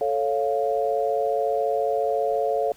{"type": "chord", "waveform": "sine", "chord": "A augmented", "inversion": "none", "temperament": "equal", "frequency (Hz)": [440, 554.4, 698.5], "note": ["A4", "C#5", "E#5"], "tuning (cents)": [0, 0, 0], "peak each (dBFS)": -25, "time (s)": [0.01, 2.72], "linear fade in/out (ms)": 2, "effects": ["pink hiss -53 dBFS RMS until 2.76 s"]}